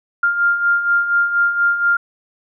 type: beating tone pair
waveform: sine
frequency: 1396.9 / 1401.1 Hz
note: F6 / F6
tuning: 0 / +5 cents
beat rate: 4.2 Hz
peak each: -21 / -14 dBFS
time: 0.23-1.97 s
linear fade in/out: 5 ms
effects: none